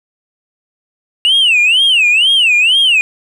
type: tone with vibrato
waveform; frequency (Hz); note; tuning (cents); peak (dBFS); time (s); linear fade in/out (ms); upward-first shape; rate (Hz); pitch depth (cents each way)
sine; 2800; F7; +4; -5; 1.25-3.01; 0; sine; 2.1; 260
effects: tanh soft clip ceiling -5 dBFS + 7-bit